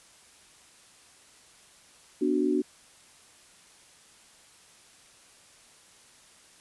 sine chord, B minor, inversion none, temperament equal, 246.9 / 293.7 / 370 Hz, B3 / D4 / F#4, 0 / 0 / 0 cents, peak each -29 / -26 / -27 dBFS, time 2.21-2.62 s, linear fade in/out 10 ms, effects white hiss -56 dBFS RMS until 6.6 s + resampled to 24000 Hz

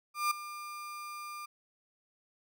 35% pulse tone with ADSR envelope, 1200 Hz, D6, 37 cents sharp, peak -24 dBFS, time 0.14-1.46 s, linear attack 170 ms, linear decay 6 ms, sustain -15 dB, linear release 10 ms, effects none

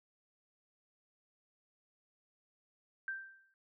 sine tone with exponential decay, 1568 Hz, G6, in tune, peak -34 dBFS, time 3.08-3.54 s, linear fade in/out 1 ms, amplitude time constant 98 ms, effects none

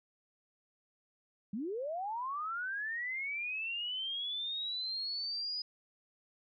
sine linear sweep, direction up, 186.9 to 4981 Hz, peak -35 dBFS, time 1.53-5.62 s, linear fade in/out 5 ms, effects none

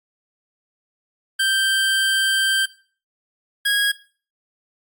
25% pulse tone pair in turn, 1568 / 1647.1 Hz, G6 / G#6, 0 / -15 cents, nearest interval minor second, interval 85 cents, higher second, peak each -13 dBFS, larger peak neither, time 1.39-2.66 / 3.65-3.92 s, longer first, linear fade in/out 10 ms, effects noise-tail reverb RT60 0.4 s tail -18 dB re dry + AAC 64 kbps

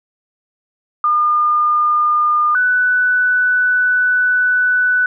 sine tone pair in turn, 1211 / 1490.9 Hz, D#6 / F#6, -47 / +13 cents, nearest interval major third, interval 360 cents, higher second, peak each -11 dBFS, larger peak neither, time 1.04-2.55 / 2.55-5.06 s, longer second, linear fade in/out 2 ms, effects none

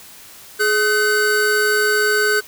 square tone pair together, 420.8 / 1518.7 Hz, G#4 / F#6, +23 / +45 cents, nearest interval octave + minor seventh, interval 2222 cents, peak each -19 / -17 dBFS, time 0.59-2.41 s, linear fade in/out 20 ms, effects white hiss -41 dBFS RMS until 2.47 s

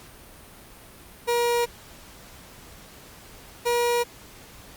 30% pulse tone pair in turn, 476.3 / 478.6 Hz, A#4 / A#4, +37 / +46 cents, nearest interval unison, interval 9 cents, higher second, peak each -18 dBFS, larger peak neither, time 1.27-1.66 / 3.65-4.04 s, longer neither, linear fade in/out 20 ms, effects pink hiss -47 dBFS RMS until 4.76 s + Opus 48 kbps

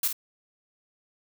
blue noise with echo, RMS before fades -25 dBFS, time 0.03-0.08 s, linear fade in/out 5 ms, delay 49 ms, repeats 1, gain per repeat -7 dB, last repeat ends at 0.129 s, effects none

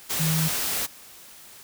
sine tone in noise, 159.4 Hz, D#3, 42 cents sharp, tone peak -22 dBFS, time 0.19-0.49 s, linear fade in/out 20 ms, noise white, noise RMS -27 dBFS, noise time 0.09-0.87 s, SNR +2 dB, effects white hiss -47 dBFS RMS until 1.63 s

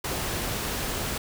pink noise, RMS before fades -30 dBFS, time 0.04-1.18 s, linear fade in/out 5 ms, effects none

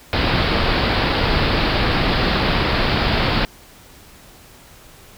pink low-pass noise, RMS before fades -18 dBFS, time 0.13-3.45 s, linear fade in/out 0 ms, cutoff 4900 Hz, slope 96 dB/octave, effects pink hiss -45 dBFS RMS until 5.17 s

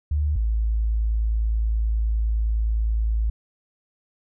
sine tone pair in turn, 74 / 54.82 Hz, D2 / A1, +14 / -6 cents, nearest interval perfect fourth, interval 520 cents, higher first, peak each -19 dBFS, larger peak neither, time 0.11-0.36 / 0.36-3.3 s, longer second, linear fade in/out 5 ms, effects none

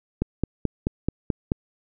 click train, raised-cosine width 3 ms, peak -9 dBFS, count 7, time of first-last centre 0.22-1.519 s, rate 4.62 Hz, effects none

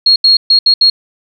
sine tone bursts at uneven times, 4286 Hz, C8, 41 cents sharp, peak -4 dBFS, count 5, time 0.06-0.16 / 0.24-0.37 / 0.5-0.59 / 0.66-0.74 / 0.81-0.9 s, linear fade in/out 5 ms, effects none

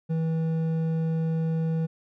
triangle tone with hard clipping, 162 Hz, E3, 30 cents flat, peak -25 dBFS, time 0.09-1.87 s, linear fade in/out 20 ms, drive 10 dB, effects none

